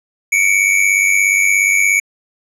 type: tone pair together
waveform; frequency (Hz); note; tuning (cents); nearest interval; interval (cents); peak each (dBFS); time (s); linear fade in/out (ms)
square; 2223 / 2320; C#7 / D7; +4 / -22; minor second; 74; -14; 0.32-2; 5
effects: low-pass 11000 Hz 12 dB/octave